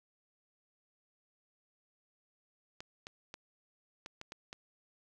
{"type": "clicks", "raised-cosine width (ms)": 0.2, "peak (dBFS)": -27, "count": 7, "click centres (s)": [2.805, 3.069, 3.341, 4.061, 4.214, 4.321, 4.529], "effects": []}